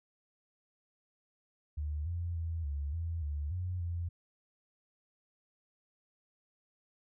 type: tone with pitch steps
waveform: sine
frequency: 74.8 / 86 / 82.6 / 71.6 / 83.3 / 73.4 / 90.4 / 85.9 Hz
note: D2 / F2 / E2 / D2 / E2 / D2 / F#2 / F2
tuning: +32 / -26 / +4 / -43 / +19 / 0 / -40 / -28 cents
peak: -33 dBFS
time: 1.77-4.09 s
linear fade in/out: 10 ms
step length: 290 ms
effects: none